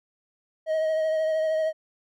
triangle tone with vibrato, 632 Hz, D#5, 27 cents sharp, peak -20 dBFS, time 0.66-1.73 s, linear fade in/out 50 ms, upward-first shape triangle, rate 13 Hz, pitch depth 26 cents each way, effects none

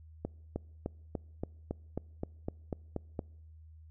accelerating click train, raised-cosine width 2 ms, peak -21 dBFS, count 12, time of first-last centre 0.25-3.192 s, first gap 310 ms, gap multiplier 0.97, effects noise-tail reverb RT60 0.9 s tail -26 dB re dry + added 79 Hz sine -51 dBFS peak until 3.9 s

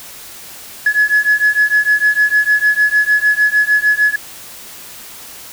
sine beating tone pair, 1695 / 1701.6 Hz, G#6 / G#6, +35 / +42 cents, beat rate 6.6 Hz, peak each -12 dBFS, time 0.86-4.16 s, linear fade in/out 5 ms, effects tanh soft clip ceiling -4 dBFS + white hiss -34 dBFS RMS until 5.52 s

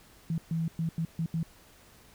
sine tone bursts at uneven times, 163.8 Hz, E3, 11 cents flat, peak -27 dBFS, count 6, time 0.3-0.38 / 0.51-0.68 / 0.79-0.89 / 0.98-1.05 / 1.19-1.26 / 1.34-1.43 s, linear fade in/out 2 ms, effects pink hiss -57 dBFS RMS until 2.14 s

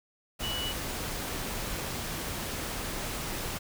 sine tone in noise, 2948 Hz, F#7, 7 cents flat, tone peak -33 dBFS, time 0.42-0.73 s, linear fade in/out 20 ms, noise pink, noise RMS -35 dBFS, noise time 0.39-3.59 s, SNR -1 dB, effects none

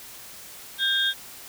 sine tone cluster, 1588 / 3274 / 3649 Hz, G6 / G#7 / A#7, +22 / -25 / -38 cents, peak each -25 dBFS, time 0.78-1.14 s, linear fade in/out 50 ms, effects white hiss -43 dBFS RMS until 1.48 s

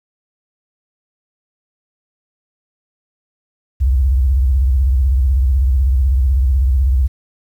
sine tone with vibrato, 65.41 Hz, C2, in tune, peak -10 dBFS, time 3.8-7.08 s, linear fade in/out 20 ms, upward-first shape sine, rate 16 Hz, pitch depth 190 cents each way, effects 8-bit

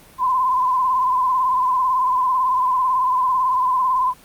sine tone with vibrato, 1021 Hz, C6, 43 cents flat, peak -15 dBFS, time 0.18-4.14 s, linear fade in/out 50 ms, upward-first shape sine, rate 18 Hz, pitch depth 56 cents each way, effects pink hiss -47 dBFS RMS until 4.24 s + Opus 32 kbps

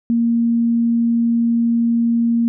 sine tone, 233.1 Hz, A#3, in tune, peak -13 dBFS, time 0.1-2.48 s, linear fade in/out 0 ms, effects none

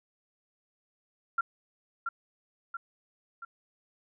sine tone with echo, 1376 Hz, F6, 26 cents flat, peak -24 dBFS, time 1.38-1.41 s, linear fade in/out 5 ms, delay 680 ms, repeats 3, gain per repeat -5 dB, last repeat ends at 3.45 s, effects none

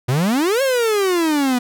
45% pulse exponential two-way sweep, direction up then down, 117.9 to 554.4 to 241.6 Hz, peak -15 dBFS, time 0.08-1.59 s, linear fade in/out 10 ms, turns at 0.62 s, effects none

